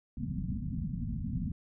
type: low-pass noise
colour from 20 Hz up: white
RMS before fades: -35 dBFS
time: 0.17-1.52 s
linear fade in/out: 5 ms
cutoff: 250 Hz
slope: 96 dB/octave
effects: none